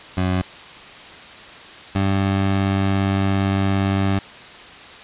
20% pulse tone pair in turn, 92.1 / 97.48 Hz, F#2 / G2, -7 / -9 cents, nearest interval minor second, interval 98 cents, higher second, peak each -13 / -12 dBFS, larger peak second, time 0.17-0.42 / 1.95-4.19 s, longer second, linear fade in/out 5 ms, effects white hiss -39 dBFS RMS until 5.03 s + resampled to 8000 Hz

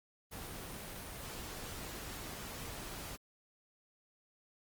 pink noise, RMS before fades -45 dBFS, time 0.31-3.17 s, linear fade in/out 20 ms, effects Opus 24 kbps

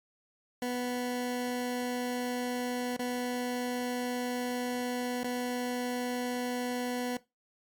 20% pulse tone with dropouts, 246.9 Hz, B3, in tune, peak -26 dBFS, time 0.62-7.17 s, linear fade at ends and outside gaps 2 ms, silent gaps 2.966-2.993 / 5.234-5.243 s, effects noise-tail reverb RT60 0.2 s tail -17 dB re dry + MP3 96 kbps

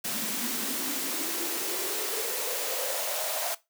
white noise with high-pass filter sweep, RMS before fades -31 dBFS, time 0.04-3.55 s, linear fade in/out 10 ms, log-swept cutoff 200 to 680 Hz, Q 6.2, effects noise-tail reverb RT60 0.2 s tail -17 dB re dry

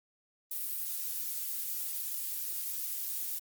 violet noise, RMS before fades -36 dBFS, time 0.51-3.39 s, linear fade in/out 5 ms, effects Opus 32 kbps

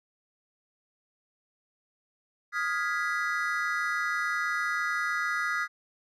triangle chord, F half-diminished seventh, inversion third, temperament equal with one note detuned, 1244.5 / 1410.7 / 1661.2 / 1975.5 Hz, Eb6 / F6 / Ab6 / Cb7, 0 / +17 / 0 / 0 cents, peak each -31 dBFS, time 2.52-5.68 s, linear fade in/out 50 ms, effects none

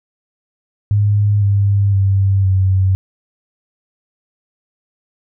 sine tone with pitch steps, 103.1 / 100.28 / 97.54 / 94.87 Hz, G#2 / G2 / G2 / F#2, -12 / +40 / -8 / +44 cents, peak -10 dBFS, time 0.91-2.95 s, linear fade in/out 0 ms, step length 510 ms, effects none

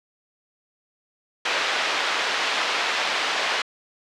white band-pass noise, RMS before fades -24 dBFS, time 1.45-3.62 s, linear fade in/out 5 ms, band 530 to 3200 Hz, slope 12 dB/octave, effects low-pass 6000 Hz 12 dB/octave

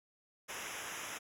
pink noise with comb filter, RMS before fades -43 dBFS, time 0.48-1.19 s, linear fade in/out 20 ms, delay 0.23 ms, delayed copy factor -1, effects low-pass 12000 Hz 12 dB/octave

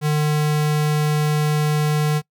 square tone, 150.8 Hz, D3, 46 cents sharp, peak -17 dBFS, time 0.01-2.22 s, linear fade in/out 50 ms, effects noise-tail reverb RT60 0.1 s tail -23 dB re dry

